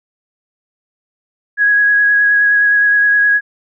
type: tone with vibrato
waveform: sine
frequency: 1661.2 Hz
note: G#6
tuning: in tune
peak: -8 dBFS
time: 1.57-3.41 s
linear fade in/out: 50 ms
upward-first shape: sine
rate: 9.6 Hz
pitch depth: 15 cents each way
effects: none